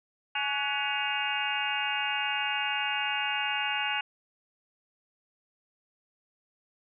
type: harmonic tone with a mistuned harmonic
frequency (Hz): 280.8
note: C#4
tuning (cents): +22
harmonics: 3 / 4 / 5 / 6 / 7 / 8 / 9 / 10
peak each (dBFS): -34 / -41 / -35 / -40 / -41 / -38 / -35 / -32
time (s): 0.35-4.01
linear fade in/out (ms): 5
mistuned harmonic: 5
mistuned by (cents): +89
effects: none